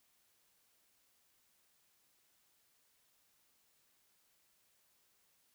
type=silence; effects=white hiss -74 dBFS RMS until 5.54 s